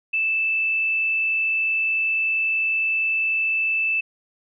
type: tone with frequency modulation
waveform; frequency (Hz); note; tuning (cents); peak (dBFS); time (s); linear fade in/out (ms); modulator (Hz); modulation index
sine; 2637; E7; 0; -19; 0.13-4.01; 10; 50.5; 0.29
effects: none